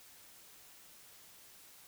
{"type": "silence", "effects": ["white hiss -58 dBFS RMS until 1.87 s"]}